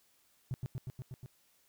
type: tone with echo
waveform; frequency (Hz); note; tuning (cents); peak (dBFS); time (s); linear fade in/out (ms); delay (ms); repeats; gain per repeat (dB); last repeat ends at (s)
triangle; 128; C3; -38; -29; 0.51-0.54; 0; 120; 6; -2; 1.26
effects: tanh soft clip ceiling -30 dBFS + white hiss -70 dBFS RMS until 1.68 s